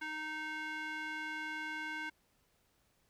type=tone with band-pass filter; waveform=square; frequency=310 Hz; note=D#4; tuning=6 cents flat; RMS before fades=-41 dBFS; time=0.01-2.1 s; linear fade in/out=10 ms; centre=1800 Hz; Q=2.6; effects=pink hiss -74 dBFS RMS until 3.09 s